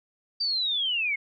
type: linear sweep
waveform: sine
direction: down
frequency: 4699 to 2133 Hz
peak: -24 dBFS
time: 0.4-1.16 s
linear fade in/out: 10 ms
effects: none